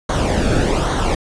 brown noise with flanger, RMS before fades -17 dBFS, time 0.09-1.15 s, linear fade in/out 5 ms, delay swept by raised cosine 0.39 to 1.02 ms, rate 1.2 Hz, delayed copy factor -0.65, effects resampled to 22050 Hz

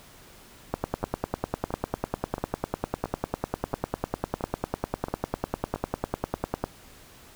two click trains, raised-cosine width 1 ms, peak -19 / -11 dBFS, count 8 / 60, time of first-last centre 1.03-5.76 / 0.74-6.64 s, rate 1.48 / 10 Hz, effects pink hiss -51 dBFS RMS until 7.35 s

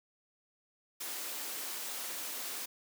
white high-pass noise, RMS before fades -40 dBFS, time 1-2.66 s, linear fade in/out 10 ms, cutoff 240 Hz, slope 24 dB/octave, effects none

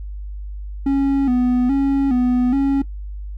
triangle tone with vibrato, 261.6 Hz, C4, in tune, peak -12 dBFS, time 0.86-2.82 s, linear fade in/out 5 ms, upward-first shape square, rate 1.2 Hz, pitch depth 89 cents each way, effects noise-tail reverb RT60 0.1 s tail -18 dB re dry + added 50 Hz sine -27 dBFS peak until 3.37 s

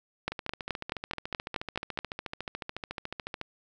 two click trains, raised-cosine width 0.3 ms, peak -13 / -19 dBFS, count 9 / 44, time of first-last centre 0.28-1.989 / 0.32-3.414 s, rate 4.68 / 13.9 Hz, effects none

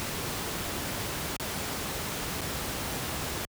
pink noise with dropouts, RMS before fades -33 dBFS, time 0-3.45 s, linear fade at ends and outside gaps 0 ms, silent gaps 1.365-1.398 / 2.409-2.415 s, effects high-pass 60 Hz 12 dB/octave

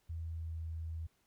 sine tone with pitch glide, 82 to 81.15 Hz, E2 to E2, -9 to -27 cents, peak -38 dBFS, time 0.09-1.07 s, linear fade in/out 10 ms, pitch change -18 cents, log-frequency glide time 0.24-0.65 s, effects pink hiss -75 dBFS RMS until 1.26 s

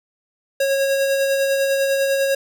square tone with tremolo, 547 Hz, C#5, 23 cents flat, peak -16 dBFS, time 0.6-2.35 s, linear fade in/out 5 ms, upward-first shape sine, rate 10 Hz, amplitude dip 30%, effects none

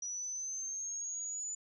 sine linear sweep, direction up, 5830 to 7000 Hz, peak -37 dBFS, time 0.02-1.55 s, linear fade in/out 5 ms, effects none

